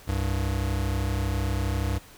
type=tone pair together; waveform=square; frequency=65.41 / 98 Hz; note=C2 / G2; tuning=0 / 0 cents; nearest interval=perfect fifth; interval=700 cents; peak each=-28 dBFS; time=0.07-1.99 s; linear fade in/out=20 ms; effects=pink hiss -50 dBFS RMS until 2.17 s